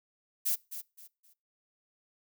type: noise with echo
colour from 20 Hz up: violet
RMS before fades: -29 dBFS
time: 0.45-0.56 s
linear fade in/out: 20 ms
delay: 260 ms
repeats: 3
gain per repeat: -11 dB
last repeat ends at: 1.34 s
effects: noise-tail reverb RT60 0.3 s tail -23 dB re dry